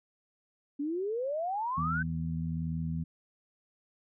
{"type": "exponential sweep", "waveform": "sine", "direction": "up", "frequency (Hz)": [277.2, 1568], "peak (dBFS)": -30, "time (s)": [0.79, 2.03], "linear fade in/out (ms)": 10}
{"type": "harmonic tone", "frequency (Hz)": 81.3, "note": "E2", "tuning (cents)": -23, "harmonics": [1, 2, 3], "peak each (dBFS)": [-38, -32, -40], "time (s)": [1.77, 3.04], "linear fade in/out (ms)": 10}
{"effects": []}